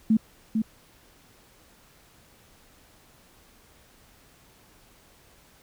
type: tone with echo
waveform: sine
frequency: 220 Hz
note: A3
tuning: in tune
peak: -16 dBFS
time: 0.1-0.17 s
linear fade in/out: 5 ms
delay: 450 ms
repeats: 1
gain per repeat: -5 dB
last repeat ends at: 0.62 s
effects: pink hiss -57 dBFS RMS until 5.62 s